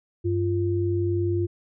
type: tone pair together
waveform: sine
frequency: 97.2 / 346.6 Hz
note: G2 / F4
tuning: -14 / -13 cents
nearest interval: octave + minor seventh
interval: 2201 cents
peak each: -24 dBFS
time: 0.24-1.47 s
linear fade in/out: 20 ms
effects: none